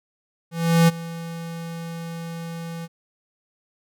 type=tone with ADSR envelope; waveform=square; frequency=166.8 Hz; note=E3; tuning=21 cents sharp; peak=-12 dBFS; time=0.51-2.88 s; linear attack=370 ms; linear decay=24 ms; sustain=-19 dB; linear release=39 ms; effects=none